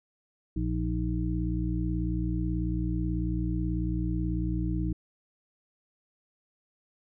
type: harmonic tone with a mistuned harmonic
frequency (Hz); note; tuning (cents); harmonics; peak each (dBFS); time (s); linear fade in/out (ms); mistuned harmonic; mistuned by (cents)
58.27; A#1; 0; 1 / 2 / 3 / 5; -30 / -33 / -33 / -33; 0.56-4.93; 5; 5; +120
effects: none